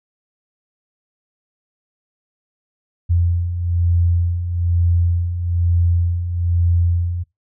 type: beating tone pair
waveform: sine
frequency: 85.5 / 86.6 Hz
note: F2 / F2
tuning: -36 / -14 cents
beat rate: 1.1 Hz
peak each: -22 / -15 dBFS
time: 3.09-7.24 s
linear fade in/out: 20 ms
effects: noise-tail reverb RT60 0.2 s tail -25 dB re dry